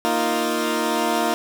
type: chord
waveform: 15% pulse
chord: Bb suspended fourth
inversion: none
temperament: equal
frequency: 233.1 / 311.1 / 349.2 Hz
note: Bb3 / Eb4 / F4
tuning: 0 / 0 / 0 cents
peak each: -18 dBFS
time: 0.05-1.34 s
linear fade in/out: 0 ms
effects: none